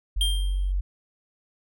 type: tone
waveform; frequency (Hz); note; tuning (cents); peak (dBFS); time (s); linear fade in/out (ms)
sine; 46.76; F#1; +19; -22; 0.16-0.81; 10
type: tone with exponential decay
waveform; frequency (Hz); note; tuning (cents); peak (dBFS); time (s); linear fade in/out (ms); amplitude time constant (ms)
square; 3191; G7; +30; -21; 0.21-0.72; 1; 110
effects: none